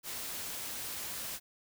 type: noise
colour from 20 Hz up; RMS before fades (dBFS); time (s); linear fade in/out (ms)
white; -40; 0.03-1.4; 50
effects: none

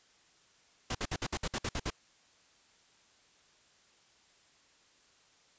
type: noise bursts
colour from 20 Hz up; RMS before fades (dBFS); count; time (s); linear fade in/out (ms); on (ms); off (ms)
pink; -34; 10; 0.9-1.903; 5; 49; 57
effects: white hiss -65 dBFS RMS until 5.58 s + resampled to 16000 Hz

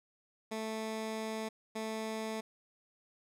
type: tone bursts at uneven times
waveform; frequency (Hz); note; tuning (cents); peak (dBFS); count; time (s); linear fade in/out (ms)
15% pulse; 220; A3; 0; -30; 2; 0.51-1.49 / 1.75-2.41; 10
effects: low-pass 12000 Hz 12 dB/octave

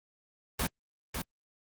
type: noise with echo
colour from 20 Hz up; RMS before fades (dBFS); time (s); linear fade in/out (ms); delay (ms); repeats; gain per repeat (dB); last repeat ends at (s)
pink; -30; 0.59-0.67; 5; 550; 1; -5; 1.22
effects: Opus 24 kbps

